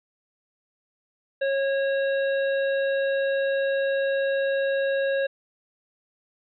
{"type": "harmonic tone", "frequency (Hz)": 547, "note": "C#5", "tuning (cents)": -23, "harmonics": [1, 3, 5, 7], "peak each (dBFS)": [-22, -30, -40, -41], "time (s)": [1.41, 5.27], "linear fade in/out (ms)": 10, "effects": []}